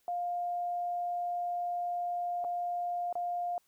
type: tone with dropouts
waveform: sine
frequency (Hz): 704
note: F5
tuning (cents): +14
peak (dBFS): -31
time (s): 0.08-3.58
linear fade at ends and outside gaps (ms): 1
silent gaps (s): 2.442-2.447 / 3.127-3.154
effects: white hiss -72 dBFS RMS until 3.67 s